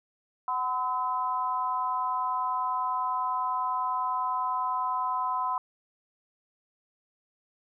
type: tone with amplitude modulation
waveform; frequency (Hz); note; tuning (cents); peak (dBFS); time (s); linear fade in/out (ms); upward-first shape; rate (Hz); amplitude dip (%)
sine; 1015; B5; +47; -22; 0.48-5.58; 2; sine; 270; 90
effects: none